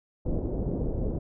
pink low-pass noise, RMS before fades -29 dBFS, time 0.25-1.19 s, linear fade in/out 10 ms, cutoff 530 Hz, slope 24 dB/octave, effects none

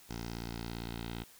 10% pulse tone with low-pass filter sweep, 57.6 Hz, A#1, 20 cents flat, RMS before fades -41 dBFS, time 0.09-1.24 s, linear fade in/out 10 ms, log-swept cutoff 5800 to 3600 Hz, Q 2.9, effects white hiss -58 dBFS RMS until 1.39 s

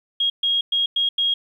sine tone bursts at uneven times, 3273 Hz, G#7, 26 cents flat, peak -17 dBFS, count 5, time 0.2-0.3 / 0.43-0.61 / 0.72-0.86 / 0.96-1.09 / 1.18-1.34 s, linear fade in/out 5 ms, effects 9-bit

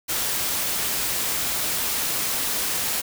white noise, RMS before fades -25 dBFS, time 0.08-3.02 s, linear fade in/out 20 ms, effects none

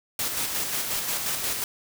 white noise with tremolo, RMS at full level -27 dBFS, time 0.19-1.64 s, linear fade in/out 2 ms, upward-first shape square, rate 5.6 Hz, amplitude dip 35%, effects none

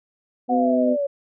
harmonic tone, 126.1 Hz, B2, 36 cents sharp, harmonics 2 / 3 / 4 / 5, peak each -19 / -32 / -24 / -37 dBFS, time 0.48-0.97 s, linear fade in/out 50 ms
sine exponential sweep, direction down, 740 to 554.4 Hz, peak -20 dBFS, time 0.49-1.07 s, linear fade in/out 10 ms
effects none

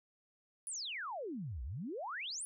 sine exponential two-way sweep, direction down then up, 10420 to 56 to 10420 Hz, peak -39 dBFS, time 0.67-2.45 s, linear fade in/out 0 ms, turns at 1.63 s, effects none

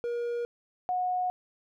triangle / sine tone pair in turn, 475.6 / 729.2 Hz, A#4 / F#5, +35 / -25 cents, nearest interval perfect fifth, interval 740 cents, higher second, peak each -27 / -26 dBFS, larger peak second, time 0.04-0.45 / 0.89-1.3 s, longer neither, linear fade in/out 0 ms, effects none

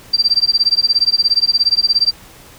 sine tone with tremolo, 4699 Hz, D8, in tune, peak -7 dBFS, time 0.13-2.12 s, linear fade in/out 10 ms, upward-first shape sine, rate 17 Hz, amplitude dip 100%, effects pink hiss -41 dBFS RMS until 2.58 s

